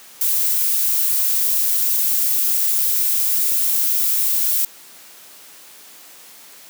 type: noise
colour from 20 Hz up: violet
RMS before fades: -18 dBFS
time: 0.21-4.65 s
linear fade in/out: 2 ms
effects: white hiss -43 dBFS RMS until 6.69 s + high-pass 200 Hz 12 dB/octave